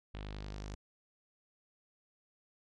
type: tone with low-pass filter sweep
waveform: sawtooth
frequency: 50.9 Hz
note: G#1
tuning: 34 cents flat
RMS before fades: -44 dBFS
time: 0.14-0.75 s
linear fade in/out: 5 ms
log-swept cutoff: 3200 to 6700 Hz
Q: 2.2
effects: none